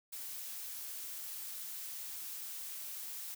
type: noise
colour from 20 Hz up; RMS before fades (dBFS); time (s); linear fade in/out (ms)
blue; -44; 0.12-3.35; 10
effects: none